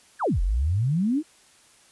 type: exponential two-way sweep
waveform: sine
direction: down then up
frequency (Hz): 1836 to 40.6 to 330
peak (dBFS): -20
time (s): 0.19-1.23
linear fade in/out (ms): 50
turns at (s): 0.41
effects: white hiss -56 dBFS RMS until 1.91 s + resampled to 24000 Hz